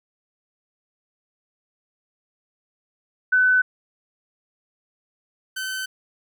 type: tone pair in turn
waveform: sine / sawtooth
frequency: 1506 / 1528.8 Hz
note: F#6 / G6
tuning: +30 / -44 cents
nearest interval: unison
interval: 26 cents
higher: second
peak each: -14 / -23 dBFS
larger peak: first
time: 3.32-3.62 / 5.56-5.86 s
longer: neither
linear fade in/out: 10 ms
effects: none